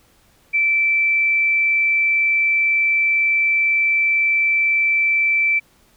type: tone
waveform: sine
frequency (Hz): 2329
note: D7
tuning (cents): -15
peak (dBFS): -14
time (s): 0.53-5.6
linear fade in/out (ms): 20
effects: pink hiss -56 dBFS RMS until 5.96 s